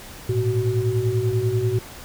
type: tone cluster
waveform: sine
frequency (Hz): 107.3 / 117.5 / 374.6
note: A2 / A#2 / F#4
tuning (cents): -43 / +14 / +21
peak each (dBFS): -23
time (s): 0.29-1.79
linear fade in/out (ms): 5
effects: pink hiss -40 dBFS RMS until 2.04 s